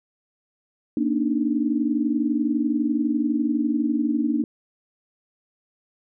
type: tone cluster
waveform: sine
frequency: 234.3 / 286.2 / 306.3 Hz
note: A#3 / D4 / D#4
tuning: +9 / -45 / -27 cents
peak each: -24 dBFS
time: 0.97-4.44 s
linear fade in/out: 2 ms
effects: none